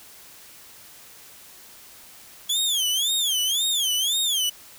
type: tone with vibrato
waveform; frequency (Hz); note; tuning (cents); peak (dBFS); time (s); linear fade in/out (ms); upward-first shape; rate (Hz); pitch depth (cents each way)
sawtooth; 3322; G#7; 0; -18; 2.49-4.5; 10; sine; 1.9; 200
effects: white hiss -47 dBFS RMS until 4.78 s